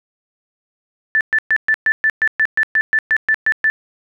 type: tone bursts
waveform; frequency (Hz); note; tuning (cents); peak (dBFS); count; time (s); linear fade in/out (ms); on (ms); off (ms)
sine; 1760; A6; 0; -11; 15; 1.15-3.7; 0; 58; 120
effects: none